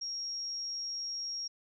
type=tone; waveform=sine; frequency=5588 Hz; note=F8; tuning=in tune; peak=-35 dBFS; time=0.01-1.48 s; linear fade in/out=10 ms; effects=none